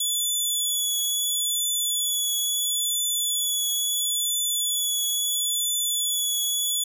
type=tone with vibrato; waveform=15% pulse; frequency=3433 Hz; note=A7; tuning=43 cents flat; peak=-16 dBFS; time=0-6.84 s; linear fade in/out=5 ms; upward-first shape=triangle; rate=0.74 Hz; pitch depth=29 cents each way; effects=none